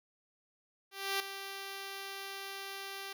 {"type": "tone with ADSR envelope", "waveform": "5% pulse", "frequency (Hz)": 392, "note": "G4", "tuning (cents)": 0, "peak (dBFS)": -19, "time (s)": [0.91, 3.13], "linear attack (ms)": 290, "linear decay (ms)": 3, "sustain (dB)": -11, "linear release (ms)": 5, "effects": []}